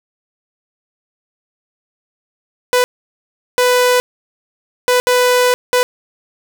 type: tone bursts at uneven times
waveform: sawtooth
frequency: 496.6 Hz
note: B4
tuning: 9 cents sharp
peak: -6 dBFS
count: 5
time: 2.73-2.84 / 3.58-4 / 4.88-5 / 5.07-5.54 / 5.73-5.83 s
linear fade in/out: 0 ms
effects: none